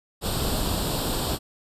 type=noise with comb filter; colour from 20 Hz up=pink; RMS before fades=-26 dBFS; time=0.21-1.39 s; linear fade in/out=50 ms; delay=0.24 ms; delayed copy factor=+0.7; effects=resampled to 32000 Hz